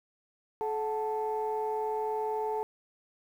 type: tone cluster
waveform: sine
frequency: 430.9 / 739 / 880 Hz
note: A4 / F#5 / A5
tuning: -36 / -2 / 0 cents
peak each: -31 / -39 / -32 dBFS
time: 0.61-2.63 s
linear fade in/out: 0 ms
effects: tanh soft clip ceiling -22 dBFS + 10-bit